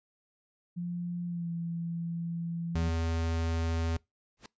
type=tone with pitch glide; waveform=sine; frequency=174.61 to 168.66 Hz; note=F3 to E3; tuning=0 to +40 cents; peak=-32 dBFS; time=0.76-2.9 s; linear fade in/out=20 ms; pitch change=-60 cents; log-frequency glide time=1.26-1.5 s
type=tone; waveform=square; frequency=82.41 Hz; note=E2; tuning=in tune; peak=-29 dBFS; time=2.75-3.97 s; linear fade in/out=5 ms
type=noise with exponential growth; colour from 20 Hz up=pink; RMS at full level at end=-41 dBFS; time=4.37-4.46 s; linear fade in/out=2 ms; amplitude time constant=18 ms
effects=noise-tail reverb RT60 0.2 s tail -24 dB re dry + resampled to 16000 Hz